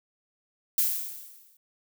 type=noise with exponential decay; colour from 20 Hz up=violet; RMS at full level=-22 dBFS; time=0.78-1.57 s; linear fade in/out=2 ms; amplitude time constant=170 ms; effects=none